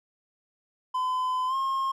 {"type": "tone with pitch glide", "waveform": "triangle", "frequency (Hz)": [1017, 1071.9], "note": ["C6", "C6"], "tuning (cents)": [-50, 42], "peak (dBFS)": -23, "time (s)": [0.94, 1.92], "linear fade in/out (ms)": 10, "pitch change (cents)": 92, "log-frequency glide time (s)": [1.47, 1.55], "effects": []}